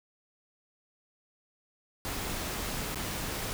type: noise with dropouts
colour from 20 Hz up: pink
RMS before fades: -35 dBFS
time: 2.05-3.53 s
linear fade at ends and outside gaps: 0 ms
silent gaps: 2.946-2.957 s
effects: none